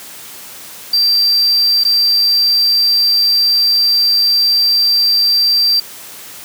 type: tone with dropouts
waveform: triangle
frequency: 4699 Hz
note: D8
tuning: in tune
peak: -8 dBFS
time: 0.93-5.8 s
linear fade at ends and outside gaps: 5 ms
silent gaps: 1.837-1.849 s
effects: white hiss -33 dBFS RMS until 6.44 s + high-pass 100 Hz 12 dB/octave